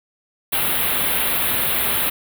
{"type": "band-stop noise", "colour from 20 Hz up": "white", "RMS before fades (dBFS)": -20, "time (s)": [0.52, 2.1], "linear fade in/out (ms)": 10, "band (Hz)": [3800, 10000], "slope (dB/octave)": 48, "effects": []}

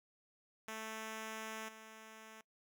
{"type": "tone with level steps", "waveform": "5% pulse", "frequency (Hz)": 220, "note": "A3", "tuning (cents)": 0, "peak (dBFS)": [-32, -42], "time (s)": [0.68, 2.41], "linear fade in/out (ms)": 2, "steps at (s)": 1.68, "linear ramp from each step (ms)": 10, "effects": ["noise-tail reverb RT60 0.1 s tail -22 dB re dry"]}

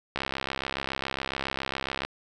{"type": "click train", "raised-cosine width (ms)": 0.3, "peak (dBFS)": -13, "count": 128, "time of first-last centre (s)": [0.16, 2.05], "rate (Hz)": 67.2, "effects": []}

